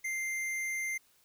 sine tone with hard clipping, 2093 Hz, C7, in tune, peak -34 dBFS, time 0.04-0.98 s, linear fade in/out 10 ms, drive 13 dB, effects white hiss -67 dBFS RMS until 1.24 s

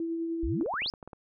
sine tone with tremolo, 331.2 Hz, E4, 8 cents sharp, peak -28 dBFS, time 0-0.63 s, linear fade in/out 2 ms, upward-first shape triangle, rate 10 Hz, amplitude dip 30%
sine exponential sweep, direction up, 45.37 to 5350 Hz, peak -29 dBFS, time 0.43-0.9 s, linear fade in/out 0 ms
clicks, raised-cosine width 1 ms, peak -30 dBFS, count 9, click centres 0.611 / 0.661 / 0.739 / 0.82 / 0.861 / 0.938 / 1.028 / 1.076 / 1.132 s
effects none

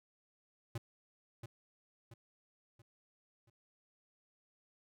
square tone with echo, 115.6 Hz, A#2, 14 cents flat, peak -38 dBFS, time 0.75-0.78 s, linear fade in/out 5 ms, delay 680 ms, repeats 4, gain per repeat -7 dB, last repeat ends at 3.5 s, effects none

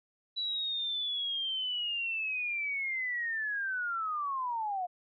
sine linear sweep, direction down, 3951 to 701 Hz, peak -31 dBFS, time 0.36-4.87 s, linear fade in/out 20 ms, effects none

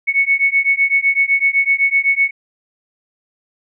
sine beating tone pair, 2209 / 2216.9 Hz, C#7 / C#7, -7 / 0 cents, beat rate 7.9 Hz, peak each -15 dBFS, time 0.07-2.31 s, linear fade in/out 20 ms, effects none

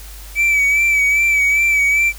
triangle tone with vibrato, 2300 Hz, D7, 37 cents flat, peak -10 dBFS, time 0.35-2.13 s, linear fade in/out 50 ms, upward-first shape sine, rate 2.5 Hz, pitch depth 40 cents each way, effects added 50 Hz sine -33 dBFS peak until 2.18 s + white hiss -39 dBFS RMS until 2.18 s

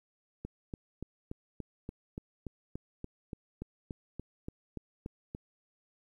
click train, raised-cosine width 3 ms, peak -26 dBFS, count 18, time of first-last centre 0.45-5.349 s, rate 3.47 Hz, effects 11-bit

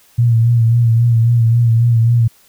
sine tone with vibrato, 116.54 Hz, A#2, in tune, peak -8 dBFS, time 0.18-2.28 s, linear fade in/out 10 ms, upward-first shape sine, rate 3.7 Hz, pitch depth 45 cents each way, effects white hiss -50 dBFS RMS until 2.48 s

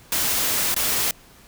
white noise with dropouts, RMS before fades -22 dBFS, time 0.12-1.11 s, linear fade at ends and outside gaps 2 ms, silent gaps 0.744-0.763 s, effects pink hiss -50 dBFS RMS until 1.47 s

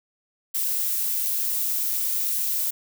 violet noise, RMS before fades -25 dBFS, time 0.54-2.71 s, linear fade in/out 10 ms, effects none

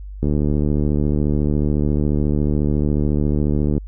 click train, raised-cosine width 3 ms, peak -7 dBFS, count 264, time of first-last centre 0.23-3.779 s, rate 74.1 Hz, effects added 49 Hz sine -30 dBFS peak until 3.87 s

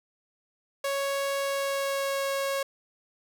sawtooth tone with pitch glide, 554.4 to 549.6 Hz, C#5 to C#5, 0 to -15 cents, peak -23 dBFS, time 0.84-2.63 s, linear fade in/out 5 ms, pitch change -15 cents, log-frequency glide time 1.37-2.23 s, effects none

